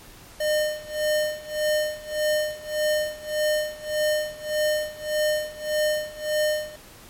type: tone with tremolo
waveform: square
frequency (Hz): 608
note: D#5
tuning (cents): -40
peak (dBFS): -20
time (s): 0.4-6.76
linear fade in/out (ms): 5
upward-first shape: sine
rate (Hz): 1.7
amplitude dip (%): 90
effects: pink hiss -47 dBFS RMS until 7.09 s + MP3 64 kbps